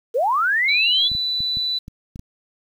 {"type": "linear sweep", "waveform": "sine", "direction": "up", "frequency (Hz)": [425.6, 3500], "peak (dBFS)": -16, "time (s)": [0.14, 1.09], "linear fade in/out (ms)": 20}
{"type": "tone", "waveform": "sine", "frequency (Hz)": 3978, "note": "B7", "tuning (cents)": 12, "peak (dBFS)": -20, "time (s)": [0.68, 1.79], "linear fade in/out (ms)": 10}
{"type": "clicks", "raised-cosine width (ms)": 5, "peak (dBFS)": -22, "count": 7, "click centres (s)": [1.117, 1.151, 1.405, 1.571, 1.881, 2.159, 2.194]}
{"effects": ["8-bit"]}